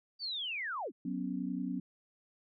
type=linear sweep; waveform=sine; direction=down; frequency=4699 to 178.7 Hz; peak=-35 dBFS; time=0.19-0.92 s; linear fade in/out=50 ms
type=chord; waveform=sine; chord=F# suspended fourth; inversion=none; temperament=equal; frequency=185 / 246.9 / 277.2 Hz; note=F#3 / B3 / C#4; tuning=0 / 0 / 0 cents; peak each=-38 dBFS; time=1.05-1.8 s; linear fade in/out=5 ms
effects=none